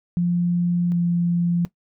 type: tone pair in turn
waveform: sine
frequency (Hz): 174.61 / 172.8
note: F3 / F3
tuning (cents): 0 / -18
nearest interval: unison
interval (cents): 18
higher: first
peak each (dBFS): -17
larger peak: neither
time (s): 0.17-0.92 / 0.92-1.65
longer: first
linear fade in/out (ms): 0
effects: noise-tail reverb RT60 0.1 s tail -17 dB re dry